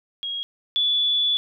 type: tone pair in turn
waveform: sine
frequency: 3286 / 3445 Hz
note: G#7 / A7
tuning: -19 / -37 cents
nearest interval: minor second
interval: 82 cents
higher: second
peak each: -26 / -18 dBFS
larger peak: second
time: 0.23-0.43 / 0.76-1.37 s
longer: second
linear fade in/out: 0 ms
effects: none